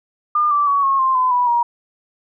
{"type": "tone with pitch steps", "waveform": "sine", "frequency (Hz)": [1206, 1165.6, 1126.5, 1088.8, 1052.3, 1017.1, 983, 950], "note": ["D6", "D6", "C#6", "C#6", "C6", "C6", "B5", "A#5"], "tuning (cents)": [46, -13, 28, -31, 10, -49, -8, 33], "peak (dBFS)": -13, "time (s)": [0.35, 1.63], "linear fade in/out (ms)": 5, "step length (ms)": 160, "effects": []}